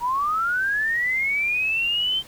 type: linear sweep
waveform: sine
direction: up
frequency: 932.3 to 3136 Hz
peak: -20 dBFS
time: 0-2.23 s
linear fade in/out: 50 ms
effects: pink hiss -46 dBFS RMS until 2.27 s